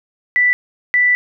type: tone bursts at uneven times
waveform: sine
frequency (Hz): 1975.5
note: B6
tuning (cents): 0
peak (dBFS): -10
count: 2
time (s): 0.36-0.53 / 0.94-1.15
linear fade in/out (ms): 0
effects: none